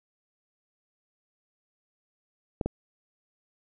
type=clicks; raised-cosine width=2 ms; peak=-14 dBFS; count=2; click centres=2.612 / 2.66 s; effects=none